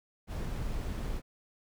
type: noise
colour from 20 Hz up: brown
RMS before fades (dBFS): -35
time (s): 0.27-1.22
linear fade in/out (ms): 50
effects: none